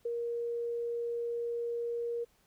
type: tone with ADSR envelope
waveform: sine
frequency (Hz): 471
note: A#4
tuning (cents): +18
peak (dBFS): -30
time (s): 0.05-2.25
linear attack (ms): 7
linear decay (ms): 21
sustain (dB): -2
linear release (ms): 19
effects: pink hiss -69 dBFS RMS until 2.46 s